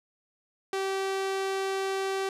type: tone with low-pass filter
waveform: sawtooth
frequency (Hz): 386.6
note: G4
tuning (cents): -24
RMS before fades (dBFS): -30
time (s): 0.73-2.29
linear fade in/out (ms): 2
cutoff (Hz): 9800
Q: 0.56
effects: none